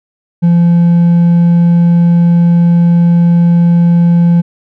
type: tone with hard clipping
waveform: triangle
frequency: 171.5 Hz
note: F3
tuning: 31 cents flat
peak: -5 dBFS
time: 0.42-4.42 s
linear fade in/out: 20 ms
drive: 5 dB
effects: none